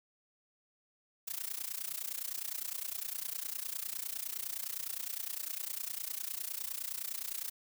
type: noise with amplitude modulation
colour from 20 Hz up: blue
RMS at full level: -36 dBFS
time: 1.27-7.5 s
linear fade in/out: 10 ms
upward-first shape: sine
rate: 29.8 Hz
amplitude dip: 90%
effects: none